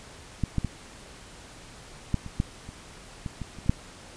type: clicks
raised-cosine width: 5 ms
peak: -12 / -12 / -15 / -11 / -25 / -11 / -27 / -20 / -21 / -29 / -27 / -7 dBFS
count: 12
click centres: 0.437 / 0.583 / 0.647 / 2.143 / 2.263 / 2.401 / 2.69 / 3.262 / 3.417 / 3.587 / 3.662 / 3.695 s
effects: pink hiss -47 dBFS RMS until 4.16 s + resampled to 22050 Hz